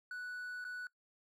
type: tone with dropouts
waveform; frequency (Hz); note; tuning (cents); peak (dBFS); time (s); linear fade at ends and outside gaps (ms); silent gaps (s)
triangle; 1480; F#6; 0; -39; 0.11-0.87; 2; 0.643-0.649
effects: noise-tail reverb RT60 0.1 s tail -21 dB re dry